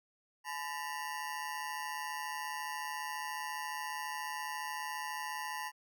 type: ring-modulated tone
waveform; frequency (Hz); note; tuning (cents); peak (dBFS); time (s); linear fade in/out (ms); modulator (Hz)
25% pulse; 932.3; A#5; 0; -31; 0.44-5.72; 50; 77.2
effects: none